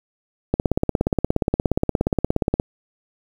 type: click train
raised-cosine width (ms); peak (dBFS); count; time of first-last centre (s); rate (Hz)
2; -4; 36; 0.54-2.599; 17
effects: 7-bit